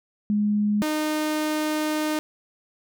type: tone pair in turn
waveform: sine / sawtooth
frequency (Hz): 208.3 / 306.7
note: G#3 / D#4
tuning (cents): +5 / -25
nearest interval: perfect fifth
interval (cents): 670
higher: second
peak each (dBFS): -19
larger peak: neither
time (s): 0.3-0.82 / 0.82-2.19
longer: second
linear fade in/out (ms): 0
effects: none